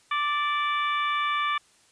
harmonic tone with a mistuned harmonic, 587.3 Hz, D5, in tune, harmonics 2 / 3 / 4 / 5 / 6, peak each -25 / -33 / -31 / -38 / -36 dBFS, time 0.11-1.58 s, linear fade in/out 5 ms, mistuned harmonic 4, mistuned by -16 cents, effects white hiss -60 dBFS RMS until 1.91 s + resampled to 22050 Hz

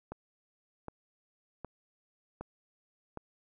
click train, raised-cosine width 1 ms, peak -26 dBFS, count 5, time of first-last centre 0.12-3.173 s, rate 1.31 Hz, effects none

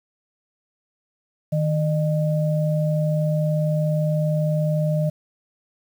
sine tone pair together, 155.56 / 606.3 Hz, D#3 / D#5, 0 / -45 cents, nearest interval 2 octaves, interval 2355 cents, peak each -19 / -25 dBFS, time 1.52-5.1 s, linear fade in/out 10 ms, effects 8-bit

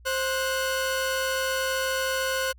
sawtooth tone pair together, 526.1 / 1470 Hz, C5 / F#6, +9 / -12 cents, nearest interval octave + tritone, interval 1779 cents, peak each -23 / -25 dBFS, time 0.05-2.53 s, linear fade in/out 20 ms, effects added 60 Hz sine -48 dBFS peak until 2.58 s

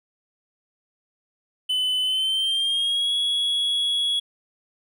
triangle tone with pitch glide, 3018 to 3349 Hz, F#7 to G#7, +34 to +14 cents, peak -19 dBFS, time 1.69-4.2 s, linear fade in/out 10 ms, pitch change +180 cents, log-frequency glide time 2.02-3.14 s, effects none

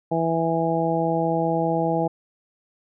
harmonic tone, 164.81 Hz, E3, in tune, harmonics 1 / 2 / 3 / 4 / 5, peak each -26 / -26 / -26 / -26 / -26 dBFS, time 0.11-2.08 s, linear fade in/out 10 ms, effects none

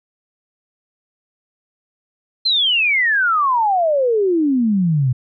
sine exponential sweep, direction down, 4205 to 121 Hz, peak -13 dBFS, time 2.45-5.13 s, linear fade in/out 10 ms, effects none

